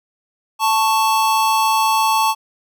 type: tone pair together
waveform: square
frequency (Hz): 882.7 / 1108.7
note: A5 / C#6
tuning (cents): +5 / 0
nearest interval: major third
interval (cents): 395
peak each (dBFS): -16 / -19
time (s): 0.59-2.35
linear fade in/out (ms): 50
effects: none